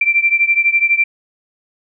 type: beating tone pair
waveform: sine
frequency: 2349 / 2361 Hz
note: D7 / D7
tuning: 0 / +9 cents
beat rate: 12 Hz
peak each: -13 / -15 dBFS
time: 0.01-1.04 s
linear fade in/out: 5 ms
effects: none